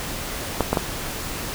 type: clicks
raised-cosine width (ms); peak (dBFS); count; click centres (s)
1; -4; 3; 0.607 / 0.73 / 0.772
effects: pink hiss -30 dBFS RMS until 1.54 s